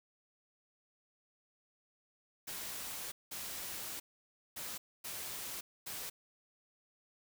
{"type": "noise bursts at uneven times", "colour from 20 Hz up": "white", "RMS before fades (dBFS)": -43, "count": 5, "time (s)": [[2.47, 3.12], [3.31, 4], [4.56, 4.78], [5.04, 5.61], [5.86, 6.1]], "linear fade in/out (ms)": 10, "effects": []}